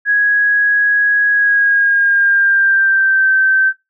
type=tone with pitch glide; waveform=sine; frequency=1661.2 to 1550 Hz; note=G#6 to G6; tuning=0 to -20 cents; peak=-9 dBFS; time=0.05-3.73 s; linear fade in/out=50 ms; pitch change=-120 cents; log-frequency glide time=1.31-3.3 s; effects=noise-tail reverb RT60 0.2 s tail -19 dB re dry